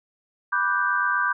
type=chord; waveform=sine; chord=G major seventh; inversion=first; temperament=equal; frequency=987.8 / 1174.7 / 1480 / 1568 Hz; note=B5 / D6 / F#6 / G6; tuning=0 / 0 / 0 / 0 cents; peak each=-28 / -25 / -29 / -23 dBFS; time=0.52-1.33 s; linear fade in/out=10 ms; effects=none